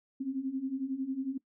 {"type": "beating tone pair", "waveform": "sine", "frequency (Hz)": [258.7, 269.7], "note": ["C4", "C#4"], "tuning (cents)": [-19, -47], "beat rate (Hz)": 11, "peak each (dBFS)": [-37, -33], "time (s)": [0.2, 1.38], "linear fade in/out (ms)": 10, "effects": ["noise-tail reverb RT60 0.1 s tail -20 dB re dry"]}